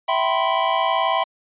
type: chord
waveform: square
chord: C major seventh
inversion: first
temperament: equal with one note detuned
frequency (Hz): 659.3 / 771.4 / 987.8 / 1046.5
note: E5 / G5 / B5 / C6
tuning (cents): 0 / -28 / 0 / 0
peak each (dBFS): -24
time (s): 0.08-1.24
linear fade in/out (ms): 10
effects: resampled to 8000 Hz